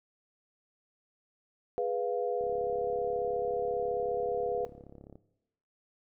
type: chord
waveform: sine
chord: F diminished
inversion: first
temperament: equal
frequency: 415.3 / 493.9 / 698.5 Hz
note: Ab4 / Cb5 / F5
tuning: 0 / 0 / 0 cents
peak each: -34 / -30 / -35 dBFS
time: 1.78-4.65 s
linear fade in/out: 0 ms
type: click train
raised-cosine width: 2 ms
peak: -36 dBFS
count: 96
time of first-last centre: 2.41-5.156 s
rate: 34.6 Hz
effects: noise-tail reverb RT60 0.9 s tail -17 dB re dry